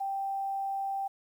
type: tone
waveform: sine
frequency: 784 Hz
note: G5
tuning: in tune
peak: -30 dBFS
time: 0-1.08 s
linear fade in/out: 10 ms
effects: 10-bit